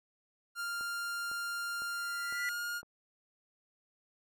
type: tone with pitch glide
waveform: 45% pulse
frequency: 1396.9 to 1419.7 Hz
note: F6 to F6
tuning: 0 to +28 cents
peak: -35 dBFS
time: 0.55-2.82 s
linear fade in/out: 50 ms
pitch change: +28 cents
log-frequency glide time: 2.26-2.49 s
type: click train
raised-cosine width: 1 ms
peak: -38 dBFS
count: 5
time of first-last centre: 0.81-2.83 s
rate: 1.98 Hz
type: tone with exponential growth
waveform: triangle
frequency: 1975.5 Hz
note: B6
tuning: in tune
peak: -30 dBFS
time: 1.89-2.49 s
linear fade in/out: 0 ms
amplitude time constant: 130 ms
effects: none